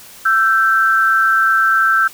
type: tone pair together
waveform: sine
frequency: 1336 / 1559 Hz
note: E6 / G6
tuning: +23 / -10 cents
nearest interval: minor third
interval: 267 cents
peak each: -13 dBFS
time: 0.25-2.08 s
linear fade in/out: 10 ms
effects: white hiss -39 dBFS RMS until 2.13 s